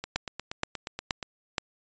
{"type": "two click trains", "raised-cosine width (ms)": 0.2, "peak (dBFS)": [-9, -17], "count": [4, 11], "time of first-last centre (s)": [[0.16, 1.582], [0.04, 1.228]], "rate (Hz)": [2.11, 8.42], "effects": ["resampled to 16000 Hz"]}